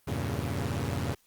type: chord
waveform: sawtooth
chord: E diminished seventh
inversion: none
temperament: equal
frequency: 82.41 / 98 / 116.54 / 138.59 Hz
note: E2 / G2 / Bb2 / Db3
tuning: 0 / 0 / 0 / 0 cents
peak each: -31 dBFS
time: 0.07-1.15 s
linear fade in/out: 10 ms
effects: white hiss -66 dBFS RMS until 1.26 s + Opus 24 kbps